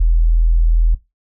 sine tone, 41.18 Hz, E1, 1 cent flat, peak -9 dBFS, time 0-0.95 s, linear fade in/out 10 ms, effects noise-tail reverb RT60 0.2 s tail -17 dB re dry

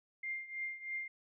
sine tone with tremolo, 2107 Hz, C7, 12 cents sharp, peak -35 dBFS, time 0.23-1.08 s, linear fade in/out 5 ms, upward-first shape triangle, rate 3.1 Hz, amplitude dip 85%, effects none

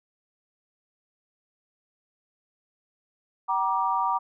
sine tone cluster, 766 / 949 / 1178 Hz, G5 / A#5 / D6, -40 / +31 / +5 cents, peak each -29 / -25 / -27 dBFS, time 3.48-4.19 s, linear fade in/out 20 ms, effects none

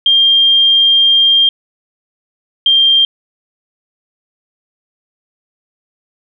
sine tone pair in turn, 3199 / 3185 Hz, G7 / G7, +34 / +27 cents, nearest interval unison, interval 7 cents, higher first, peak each -6 dBFS, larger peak neither, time 0.06-1.49 / 2.66-3.05 s, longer first, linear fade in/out 2 ms, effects none

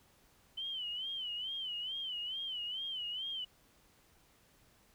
sine tone with vibrato, 3042 Hz, F#7, 47 cents sharp, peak -37 dBFS, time 0.57-3.45 s, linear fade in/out 10 ms, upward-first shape sine, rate 2.3 Hz, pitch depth 110 cents each way, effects pink hiss -67 dBFS RMS until 4.94 s

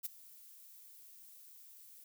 violet noise with ADSR envelope, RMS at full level -37 dBFS, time 0.03-2.04 s, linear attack 26 ms, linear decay 13 ms, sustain -20 dB, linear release 3 ms, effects none

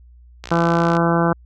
click train, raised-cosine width 0.2 ms, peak -14 dBFS, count 33, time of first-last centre 0.44-0.968 s, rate 60.6 Hz
harmonic tone, 168.6 Hz, E3, 39 cents sharp, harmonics 1 / 2 / 3 / 4 / 5 / 6 / 7 / 8 / 9, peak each -18 / -21 / -23 / -24 / -25 / -26 / -26 / -27 / -28 dBFS, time 0.51-1.33 s, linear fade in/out 5 ms
effects added 60 Hz sine -43 dBFS peak until 1.45 s

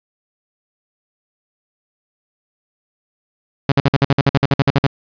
sawtooth tone bursts, 138.59 Hz, C#3, in tune, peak -6 dBFS, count 15, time 3.69-4.867 s, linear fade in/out 2 ms, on 29 ms, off 53 ms, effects resampled to 11025 Hz + 8-bit

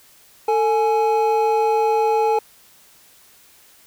triangle tone pair together, 446.8 / 840 Hz, A4 / G#5, +27 / +19 cents, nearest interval major seventh, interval 1092 cents, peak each -16 dBFS, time 0.48-2.39 s, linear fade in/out 5 ms, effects white hiss -51 dBFS RMS until 3.86 s

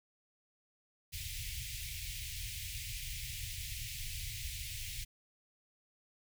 pink band-stop noise, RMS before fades -42 dBFS, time 1.12-5.05 s, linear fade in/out 20 ms, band 130 to 2100 Hz, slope 48 dB/octave, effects none

